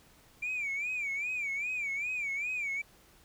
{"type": "tone with vibrato", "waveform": "sine", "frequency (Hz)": 2349, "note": "D7", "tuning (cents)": 0, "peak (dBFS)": -30, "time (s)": [0.42, 2.82], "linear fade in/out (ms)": 10, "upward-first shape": "sine", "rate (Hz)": 2.5, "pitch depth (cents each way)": 130, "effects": ["tanh soft clip ceiling -29 dBFS", "pink hiss -61 dBFS RMS until 3.24 s"]}